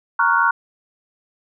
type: chord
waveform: sine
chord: Gb major seventh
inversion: first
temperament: equal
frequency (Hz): 932.3 / 1108.7 / 1396.9 / 1480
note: Bb5 / Db6 / F6 / Gb6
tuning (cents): 0 / 0 / 0 / 0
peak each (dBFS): -19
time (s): 0.19-0.51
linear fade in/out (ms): 5
effects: none